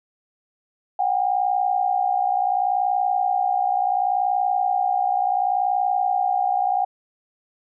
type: tone pair together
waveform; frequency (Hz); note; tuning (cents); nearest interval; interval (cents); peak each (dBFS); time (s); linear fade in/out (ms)
sine; 735 / 795.7; F#5 / G5; -12 / +26; minor second; 138; -21; 0.99-6.85; 5
effects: none